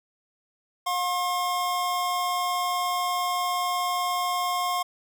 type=tone pair together; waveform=square; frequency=716 / 1072.8 Hz; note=F5 / C6; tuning=+43 / +43 cents; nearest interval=perfect fifth; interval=700 cents; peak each=-29 / -27 dBFS; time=0.86-4.83 s; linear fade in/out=10 ms; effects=none